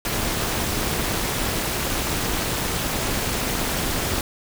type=noise with amplitude modulation; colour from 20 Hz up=pink; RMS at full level=-21 dBFS; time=0.05-4.21 s; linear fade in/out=2 ms; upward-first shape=sine; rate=291 Hz; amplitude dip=75%; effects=none